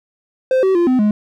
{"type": "tone with pitch steps", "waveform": "triangle", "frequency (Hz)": [519, 381, 345.7, 255.5, 210], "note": ["C5", "G4", "F4", "C4", "G#3"], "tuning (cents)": [-14, -49, -18, -41, 19], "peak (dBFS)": -9, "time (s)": [0.51, 1.11], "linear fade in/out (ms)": 2, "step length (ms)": 120, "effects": []}